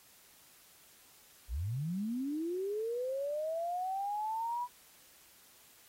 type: linear sweep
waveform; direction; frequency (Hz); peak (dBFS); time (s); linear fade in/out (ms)
sine; up; 47.39 to 987.8; -33; 1.48-4.68; 50
effects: white hiss -61 dBFS RMS until 5.88 s + AAC 48 kbps